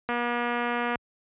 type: click train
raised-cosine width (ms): 0.5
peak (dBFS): -14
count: 209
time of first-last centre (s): 0.09-0.957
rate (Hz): 240
effects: high-pass 60 Hz 12 dB/octave + resampled to 8000 Hz

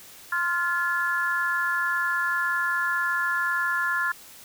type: chord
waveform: sine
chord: F major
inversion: second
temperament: equal with one note detuned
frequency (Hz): 1046.5 / 1396.9 / 1718.8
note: C6 / F6 / A6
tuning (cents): 0 / 0 / -41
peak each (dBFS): -30 / -26 / -26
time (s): 0.32-4.12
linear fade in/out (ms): 5
effects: white hiss -47 dBFS RMS until 4.44 s

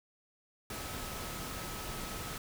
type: tone in noise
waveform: sine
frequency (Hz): 1286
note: E6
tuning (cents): -43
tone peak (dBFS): -50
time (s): 0.7-2.38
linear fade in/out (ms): 2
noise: pink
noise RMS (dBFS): -41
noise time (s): 0.7-2.38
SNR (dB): -12
effects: none

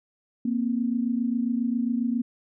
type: tone pair together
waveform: sine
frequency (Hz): 234.2 / 261.6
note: A#3 / C4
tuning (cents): +8 / 0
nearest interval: major second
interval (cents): 192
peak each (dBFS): -24 / -28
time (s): 0.45-2.22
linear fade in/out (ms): 5
effects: none

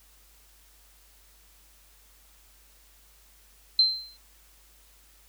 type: tone with exponential decay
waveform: sine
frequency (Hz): 4112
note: C8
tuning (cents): -31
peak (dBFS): -14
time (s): 3.79-4.17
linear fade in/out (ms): 2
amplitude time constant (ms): 81
effects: added 50 Hz sine -59 dBFS peak until 5.28 s + white hiss -59 dBFS RMS until 5.28 s

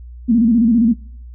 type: tone with vibrato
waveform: sine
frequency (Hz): 230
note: A#3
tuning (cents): -23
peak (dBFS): -9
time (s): 0.28-0.94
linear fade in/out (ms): 20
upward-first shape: square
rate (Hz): 15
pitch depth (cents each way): 87
effects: noise-tail reverb RT60 0.6 s tail -24 dB re dry + added 60 Hz sine -32 dBFS peak until 1.34 s

